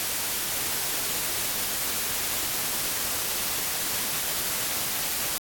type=noise; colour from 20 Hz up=white; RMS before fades=-28 dBFS; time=0-5.38 s; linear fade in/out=0 ms; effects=AAC 64 kbps